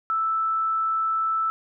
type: tone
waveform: sine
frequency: 1318.5 Hz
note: E6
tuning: in tune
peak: -21 dBFS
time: 0.1-1.5 s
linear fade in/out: 0 ms
effects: none